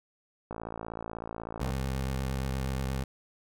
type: click train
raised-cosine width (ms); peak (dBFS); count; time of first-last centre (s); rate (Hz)
1; -23; 68; 0.51-1.702; 56.2
type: tone with vibrato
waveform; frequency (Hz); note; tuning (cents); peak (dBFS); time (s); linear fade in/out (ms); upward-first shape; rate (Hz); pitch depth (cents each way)
20% pulse; 66.1; C2; +18; -25; 1.6-3.04; 5; sine; 8.5; 30
effects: none